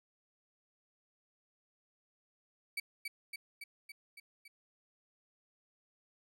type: tone with echo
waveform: 35% pulse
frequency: 2283 Hz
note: D7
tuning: 50 cents flat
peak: -33 dBFS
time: 2.77-2.8 s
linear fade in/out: 5 ms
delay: 280 ms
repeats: 6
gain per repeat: -3 dB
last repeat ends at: 4.48 s
effects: none

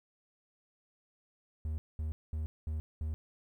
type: tone bursts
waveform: triangle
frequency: 77.78 Hz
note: D#2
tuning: in tune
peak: -31 dBFS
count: 5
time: 1.65-3.14 s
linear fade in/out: 0 ms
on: 130 ms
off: 210 ms
effects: 12-bit

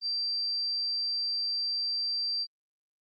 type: tone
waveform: sine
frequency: 4699 Hz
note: D8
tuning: in tune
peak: -28 dBFS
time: 0.01-2.47 s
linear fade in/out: 50 ms
effects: Opus 24 kbps

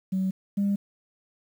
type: tone pair in turn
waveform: sine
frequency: 189.2 / 200.5 Hz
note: F#3 / G3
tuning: +39 / +39 cents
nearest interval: minor second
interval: 100 cents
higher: second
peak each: -22 / -20 dBFS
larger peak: second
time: 0.12-0.31 / 0.57-0.76 s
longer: neither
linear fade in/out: 10 ms
effects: tanh soft clip ceiling -19 dBFS + 9-bit

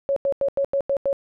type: tone bursts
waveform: sine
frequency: 554.4 Hz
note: C#5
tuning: in tune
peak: -18 dBFS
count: 7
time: 0.09-1.129 s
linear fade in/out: 0 ms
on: 73 ms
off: 88 ms
effects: none

